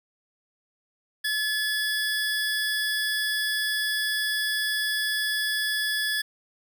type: tone cluster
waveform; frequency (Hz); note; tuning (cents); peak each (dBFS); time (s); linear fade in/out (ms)
square; 1720 / 3392 / 4826; A6 / G#7 / D8; -40 / +36 / +46; -27 / -31 / -34; 1.24-6.22; 10
effects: 10-bit